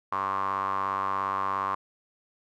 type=tone with band-pass filter; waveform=sawtooth; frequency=97.1 Hz; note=G2; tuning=16 cents flat; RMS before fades=-29 dBFS; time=0.12-1.75 s; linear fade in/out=5 ms; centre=1100 Hz; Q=9.8; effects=none